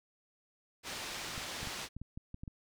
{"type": "low-pass noise", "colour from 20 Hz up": "white", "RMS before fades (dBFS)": -42, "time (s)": [0.83, 1.89], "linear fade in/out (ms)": 50, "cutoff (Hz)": 5100, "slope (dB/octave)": 12}
{"type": "clicks", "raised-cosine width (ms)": 5, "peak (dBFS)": -31, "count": 9, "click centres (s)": [1.379, 1.63, 1.673, 1.966, 2.016, 2.175, 2.344, 2.435, 2.478]}
{"effects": []}